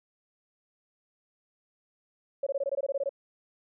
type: tone bursts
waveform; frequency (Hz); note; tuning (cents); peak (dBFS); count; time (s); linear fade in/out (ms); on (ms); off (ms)
sine; 554.4; C#5; 0; -26; 12; 2.43-3.093; 5; 36; 21
effects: none